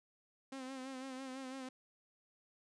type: tone with vibrato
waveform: sawtooth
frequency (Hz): 262.8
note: C4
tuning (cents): +8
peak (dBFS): -40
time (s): 0.52-1.69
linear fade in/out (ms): 5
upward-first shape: sine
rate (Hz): 6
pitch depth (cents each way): 48
effects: resampled to 22050 Hz